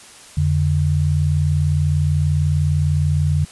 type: tone pair together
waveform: sine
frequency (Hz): 86.81 / 146.83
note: F2 / D3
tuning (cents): -10 / 0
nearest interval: major sixth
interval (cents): 910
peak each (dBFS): -17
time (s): 0.37-3.45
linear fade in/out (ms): 5
effects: white hiss -42 dBFS RMS until 3.51 s + resampled to 24000 Hz